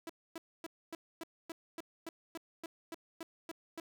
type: tone bursts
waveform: sawtooth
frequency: 329.6 Hz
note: E4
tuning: in tune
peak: -37 dBFS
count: 14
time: 0.07-3.8 s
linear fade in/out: 2 ms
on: 25 ms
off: 260 ms
effects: none